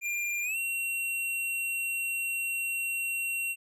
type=tone with pitch glide; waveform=square; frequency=2396 to 2736 Hz; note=D7 to F7; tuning=+34 to -36 cents; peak=-30 dBFS; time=0.01-3.56 s; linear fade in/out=50 ms; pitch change=+230 cents; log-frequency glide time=0.43-0.57 s; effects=none